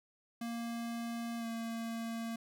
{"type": "tone with pitch glide", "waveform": "square", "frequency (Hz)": [233.1, 228.7], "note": ["A#3", "A#3"], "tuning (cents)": [0, -33], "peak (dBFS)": -38, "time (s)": [0.41, 2.36], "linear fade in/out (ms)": 5, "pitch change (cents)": -33, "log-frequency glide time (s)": [1.38, 1.46], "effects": []}